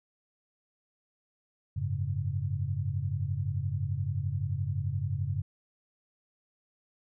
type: chord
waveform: sine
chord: F# suspended second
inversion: none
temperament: just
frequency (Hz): 92.5 / 104.06 / 138.75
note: F#2 / G#2 / C#3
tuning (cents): 0 / +4 / +2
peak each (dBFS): -33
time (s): 1.76-5.42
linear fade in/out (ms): 10
effects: none